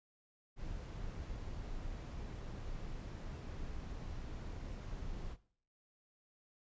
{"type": "noise", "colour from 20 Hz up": "brown", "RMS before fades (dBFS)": -44, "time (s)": [0.56, 5.37], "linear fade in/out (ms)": 50, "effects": ["noise-tail reverb RT60 0.5 s tail -18 dB re dry", "resampled to 16000 Hz"]}